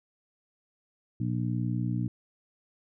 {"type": "harmonic tone", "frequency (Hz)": 60.3, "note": "B1", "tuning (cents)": -41, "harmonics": [2, 3, 4, 5], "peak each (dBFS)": [-29, -33, -35, -37], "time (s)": [1.2, 2.08], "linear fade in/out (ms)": 5, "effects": []}